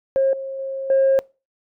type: tone with level steps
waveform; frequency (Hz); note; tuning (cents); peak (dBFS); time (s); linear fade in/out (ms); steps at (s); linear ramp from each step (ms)
sine; 538; C5; +48; -13 / -26 / -24 / -11; 0.16-1.19; 0; 0.33 / 0.59 / 0.9; 2
effects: noise-tail reverb RT60 0.3 s tail -25 dB re dry + tanh soft clip ceiling -10 dBFS